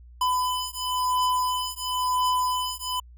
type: beating tone pair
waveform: square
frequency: 1004 / 1004.97 Hz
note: B5 / B5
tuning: +28 / +30 cents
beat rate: 0.97 Hz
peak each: -27 dBFS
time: 0.21-3 s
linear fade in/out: 5 ms
effects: added 60 Hz sine -45 dBFS peak until 3.17 s